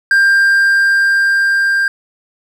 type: tone with level ramp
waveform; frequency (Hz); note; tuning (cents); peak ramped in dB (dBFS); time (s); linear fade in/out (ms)
triangle; 1592; G6; +26; -5 to -9; 0.11-1.88; 2
effects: none